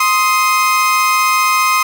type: tone pair together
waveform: 30% pulse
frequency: 1046.5 / 1252.8 Hz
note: C6 / D#6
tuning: 0 / +11 cents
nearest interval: minor third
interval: 311 cents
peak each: -11 dBFS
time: 0-1.83 s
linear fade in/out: 5 ms
effects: none